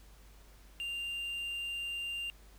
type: tone with quantisation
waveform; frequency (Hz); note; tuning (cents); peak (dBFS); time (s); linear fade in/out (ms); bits
triangle; 2789; F7; -3; -34; 0.8-2.3; 0; 10
effects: added 50 Hz sine -55 dBFS peak until 2.58 s + pink hiss -62 dBFS RMS until 2.58 s